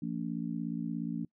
harmonic tone, 57 Hz, A#1, 38 cents flat, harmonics 3 / 4 / 5, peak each -37 / -36 / -38 dBFS, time 0.02-1.25 s, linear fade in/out 5 ms, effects noise-tail reverb RT60 0.1 s tail -25 dB re dry

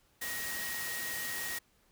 sine tone in noise, 1885 Hz, A#6, 19 cents sharp, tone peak -39 dBFS, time 0.21-1.59 s, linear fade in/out 10 ms, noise white, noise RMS -39 dBFS, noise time 0.21-1.59 s, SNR -3 dB, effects pink hiss -69 dBFS RMS until 1.91 s

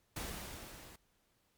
pink noise with level ramp, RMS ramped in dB -41 to -55 dBFS, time 0.16-0.96 s, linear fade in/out 5 ms, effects pink hiss -75 dBFS RMS until 1.57 s + MP3 96 kbps

